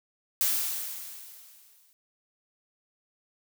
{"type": "noise with exponential decay", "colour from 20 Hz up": "blue", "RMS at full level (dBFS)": -24, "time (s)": [0.41, 1.93], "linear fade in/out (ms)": 0, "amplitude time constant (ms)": 330, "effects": []}